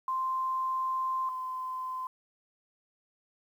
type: tone pair in turn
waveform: sine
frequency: 1044 / 1030.2 Hz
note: C6 / C6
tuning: -4 / -27 cents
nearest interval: unison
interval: 23 cents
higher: first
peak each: -28 / -33 dBFS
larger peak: first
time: 0.08-1.29 / 1.29-2.07 s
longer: first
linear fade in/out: 2 ms
effects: 10-bit